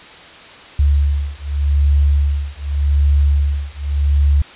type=beating tone pair; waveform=sine; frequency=71.1 / 71.95 Hz; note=C#2 / D2; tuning=+45 / -35 cents; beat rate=0.85 Hz; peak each=-15 dBFS; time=0.79-4.42 s; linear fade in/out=5 ms; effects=white hiss -38 dBFS RMS until 4.55 s + resampled to 8000 Hz